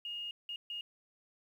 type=tone bursts at uneven times; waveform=sine; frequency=2851 Hz; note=F7; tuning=35 cents sharp; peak=-38 dBFS; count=3; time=0.05-0.31 / 0.49-0.56 / 0.7-0.81 s; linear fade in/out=2 ms; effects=11-bit